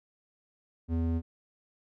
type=tone with band-pass filter; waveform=square; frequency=82.41 Hz; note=E2; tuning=in tune; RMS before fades=-29 dBFS; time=0.88-1.22 s; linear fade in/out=50 ms; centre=170 Hz; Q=2.7; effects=none